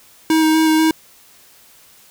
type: tone with vibrato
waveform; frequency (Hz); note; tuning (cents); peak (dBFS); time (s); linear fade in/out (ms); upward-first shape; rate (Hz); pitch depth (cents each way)
square; 316.4; D#4; +29; -12; 0.3-0.91; 2; square; 4.1; 11
effects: white hiss -48 dBFS RMS until 2.1 s